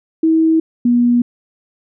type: tone pair in turn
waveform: sine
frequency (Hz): 321.9 / 241.2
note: E4 / B3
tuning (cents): -41 / -41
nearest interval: perfect fourth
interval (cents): 500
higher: first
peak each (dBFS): -9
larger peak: neither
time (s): 0.23-0.6 / 0.85-1.22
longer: neither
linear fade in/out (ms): 5
effects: none